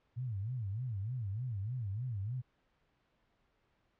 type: tone with vibrato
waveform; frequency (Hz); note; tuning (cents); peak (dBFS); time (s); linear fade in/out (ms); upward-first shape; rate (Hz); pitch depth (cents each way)
sine; 111.5; A2; +23; -35; 0.16-2.42; 20; sine; 3.3; 260
effects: pink hiss -75 dBFS RMS until 3.99 s + low-pass 3000 Hz 12 dB/octave